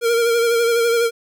square tone with vibrato, 466.2 Hz, A#4, in tune, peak -15 dBFS, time 0.01-1.11 s, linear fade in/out 50 ms, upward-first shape sine, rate 12 Hz, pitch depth 34 cents each way, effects none

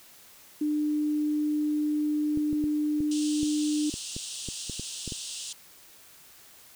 sine tone, 300 Hz, D4, 37 cents sharp, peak -24 dBFS, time 0.61-3.9 s, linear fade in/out 5 ms
clicks, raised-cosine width 3 ms, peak -23 dBFS, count 12, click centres 2.374 / 2.529 / 2.64 / 3.005 / 3.431 / 3.94 / 4.165 / 4.487 / 4.697 / 4.796 / 5.077 / 5.122 s
white band-pass noise, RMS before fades -38 dBFS, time 3.11-5.53 s, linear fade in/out 5 ms, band 2700 to 9400 Hz, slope 96 dB/octave
effects white hiss -53 dBFS RMS until 6.75 s

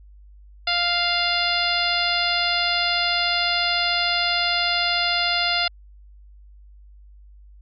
harmonic tone, 698.5 Hz, F5, in tune, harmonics 1 / 2 / 3 / 4 / 5 / 6 / 7, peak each -27 / -27 / -27 / -27 / -27 / -27 / -27 dBFS, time 0.67-5.68 s, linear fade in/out 5 ms, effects added 50 Hz sine -44 dBFS peak until 7.61 s

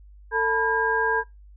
sine tone cluster, 447.4 / 882 / 980 / 1617 Hz, A4 / A5 / B5 / G#6, +29 / +4 / -14 / -47 cents, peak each -25 / -30 / -27 / -23 dBFS, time 0.31-1.24 s, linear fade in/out 50 ms, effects noise-tail reverb RT60 0.2 s tail -22 dB re dry + added 50 Hz sine -45 dBFS peak until 1.56 s

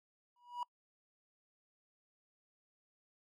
triangle tone with exponential growth, 970 Hz, B5, 31 cents flat, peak -32 dBFS, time 0.36-0.63 s, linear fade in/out 2 ms, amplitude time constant 57 ms, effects noise-tail reverb RT60 0.1 s tail -25 dB re dry

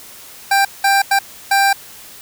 25% pulse tone bursts at uneven times, 790 Hz, G5, 13 cents sharp, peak -7 dBFS, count 4, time 0.51-0.65 / 0.84-1.02 / 1.11-1.19 / 1.51-1.73 s, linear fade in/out 5 ms, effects white hiss -38 dBFS RMS until 2.21 s

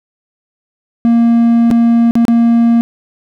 triangle tone with dropouts, 233.1 Hz, A#3, in tune, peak -4 dBFS, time 1.05-2.81 s, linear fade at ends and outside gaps 0 ms, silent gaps 1.704-1.712 / 2.11-2.154 / 2.252-2.282 s, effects none

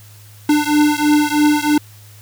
square beating tone pair, 296.9 / 300 Hz, D4 / D4, +19 / +37 cents, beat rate 3.1 Hz, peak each -15 / -16 dBFS, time 0.49-1.78 s, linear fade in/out 5 ms, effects added 104 Hz sine -40 dBFS peak until 2.21 s + white hiss -46 dBFS RMS until 2.21 s

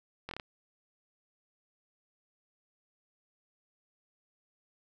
slowing click train, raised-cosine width 0.3 ms, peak -23 dBFS, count 5, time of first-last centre 0.29-0.398 s, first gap 22 ms, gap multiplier 1.14, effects none

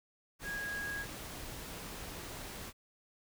sine tone in noise, 1646 Hz, G#6, 16 cents flat, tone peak -37 dBFS, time 0.43-1.06 s, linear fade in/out 50 ms, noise pink, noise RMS -45 dBFS, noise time 0.39-2.73 s, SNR +5 dB, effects none

